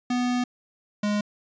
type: tone pair in turn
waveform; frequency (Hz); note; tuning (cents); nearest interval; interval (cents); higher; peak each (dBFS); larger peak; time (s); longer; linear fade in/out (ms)
square; 246.9 / 207.6; B3 / G#3; 0 / 0; minor third; 300; first; -23; neither; 0.1-0.44 / 1.03-1.21; first; 5
effects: resampled to 16000 Hz